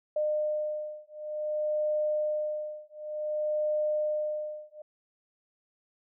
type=beating tone pair; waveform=sine; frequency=606 / 606.55 Hz; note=D#5 / D#5; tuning=-46 / -44 cents; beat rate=0.55 Hz; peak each=-31 dBFS; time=0.16-4.82 s; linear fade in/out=5 ms; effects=none